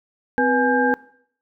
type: tone cluster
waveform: sine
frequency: 258 / 487.5 / 836 / 1592 Hz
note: C4 / B4 / G#5 / G6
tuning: -24 / -23 / +11 / +26 cents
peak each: -21 dBFS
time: 0.38-0.94 s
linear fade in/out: 0 ms
effects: noise-tail reverb RT60 0.6 s tail -21 dB re dry